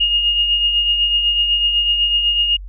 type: tone with tremolo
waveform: sine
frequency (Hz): 2849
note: F7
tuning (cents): +34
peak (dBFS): -11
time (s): 0-2.57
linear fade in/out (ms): 10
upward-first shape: triangle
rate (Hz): 8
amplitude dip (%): 50
effects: added 47 Hz sine -29 dBFS peak until 2.68 s